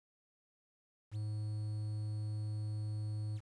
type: tone with quantisation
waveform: triangle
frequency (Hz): 106.3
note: G#2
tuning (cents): +41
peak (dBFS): -34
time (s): 1.11-3.41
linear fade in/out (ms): 50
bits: 10
effects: resampled to 24000 Hz